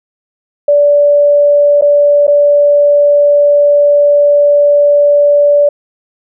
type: tone with dropouts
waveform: sine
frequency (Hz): 580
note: D5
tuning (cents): -22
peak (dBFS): -4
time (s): 0.68-5.69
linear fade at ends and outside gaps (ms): 5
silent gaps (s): 1.812-1.821 / 2.269-2.278
effects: none